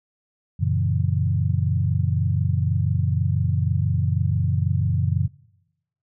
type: chord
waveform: sine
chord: F# dominant seventh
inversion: none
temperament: equal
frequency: 92.5 / 116.54 / 138.59 / 164.81 Hz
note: F#2 / A#2 / C#3 / E3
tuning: 0 / 0 / 0 / 0 cents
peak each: -22 / -25 / -24 / -28 dBFS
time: 0.59-5.28 s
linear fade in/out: 20 ms
effects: noise-tail reverb RT60 0.9 s tail -22 dB re dry